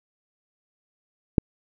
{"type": "click", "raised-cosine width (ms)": 3, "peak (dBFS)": -3, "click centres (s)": 1.382, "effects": []}